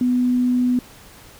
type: tone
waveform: sine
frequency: 248.5 Hz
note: B3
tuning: 11 cents sharp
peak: -15 dBFS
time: 0.01-0.79 s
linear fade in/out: 2 ms
effects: pink hiss -45 dBFS RMS until 1.39 s